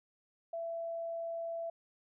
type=tone; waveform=sine; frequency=668 Hz; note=E5; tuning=23 cents sharp; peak=-36 dBFS; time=0.53-1.7 s; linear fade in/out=5 ms; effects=none